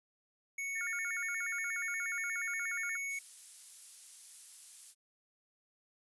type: tone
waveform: square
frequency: 2217 Hz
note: C#7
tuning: in tune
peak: -37 dBFS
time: 0.58-3.19 s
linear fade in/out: 5 ms
type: tone with vibrato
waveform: sine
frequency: 1600 Hz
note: G6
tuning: 35 cents sharp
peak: -39 dBFS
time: 0.75-2.97 s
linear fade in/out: 10 ms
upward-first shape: square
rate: 8.4 Hz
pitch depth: 210 cents each way
type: noise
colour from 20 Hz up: violet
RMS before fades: -47 dBFS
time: 3.08-4.95 s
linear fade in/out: 50 ms
effects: resampled to 24000 Hz